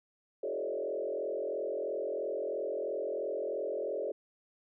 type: tone with frequency modulation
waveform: sine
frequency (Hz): 491.4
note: B4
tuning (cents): -9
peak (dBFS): -32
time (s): 0.43-4.12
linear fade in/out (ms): 5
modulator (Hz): 43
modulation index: 2.7
effects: none